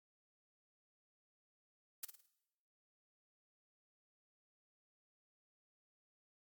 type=noise with echo; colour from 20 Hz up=blue; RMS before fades=-41 dBFS; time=2.03-2.05 s; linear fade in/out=5 ms; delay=53 ms; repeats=4; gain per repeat=-8 dB; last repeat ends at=2.262 s; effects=noise-tail reverb RT60 0.9 s tail -18 dB re dry + MP3 96 kbps